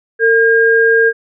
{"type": "tone pair together", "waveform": "sine", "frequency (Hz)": [454, 1616.4], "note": ["A#4", "G#6"], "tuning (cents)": [-46, -47], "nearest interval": "octave + minor seventh", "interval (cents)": 2199, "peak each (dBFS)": -10, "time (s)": [0.19, 1.13], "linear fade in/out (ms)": 50, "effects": []}